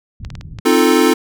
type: low-pass noise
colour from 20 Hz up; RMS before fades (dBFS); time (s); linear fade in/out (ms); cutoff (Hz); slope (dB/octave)
white; -31; 0.2-0.6; 5; 150; 24
type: clicks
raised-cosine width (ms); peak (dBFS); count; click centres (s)
0.2; -17; 6; 0.249 / 0.303 / 0.353 / 0.411 / 0.587 / 0.7
type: chord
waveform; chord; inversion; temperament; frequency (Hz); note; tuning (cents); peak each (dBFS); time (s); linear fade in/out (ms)
square; F dominant seventh; second; equal; 261.6 / 311.1 / 349.2 / 440; C4 / Eb4 / F4 / A4; 0 / 0 / 0 / 0; -16; 0.65-1.14; 10
effects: none